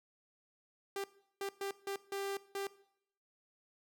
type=tone bursts at uneven times; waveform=sawtooth; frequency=395.3 Hz; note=G4; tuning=15 cents sharp; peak=-33 dBFS; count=6; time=0.96-1.04 / 1.41-1.49 / 1.61-1.71 / 1.87-1.96 / 2.12-2.37 / 2.55-2.67 s; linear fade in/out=2 ms; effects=noise-tail reverb RT60 0.7 s tail -19 dB re dry